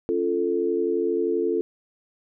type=chord; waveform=sine; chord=Db augmented; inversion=none; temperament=equal with one note detuned; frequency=277.2 / 347.6 / 440 Hz; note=Db4 / F4 / A4; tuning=0 / -8 / 0 cents; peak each=-30 / -24 / -24 dBFS; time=0.09-1.61 s; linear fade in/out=0 ms; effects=none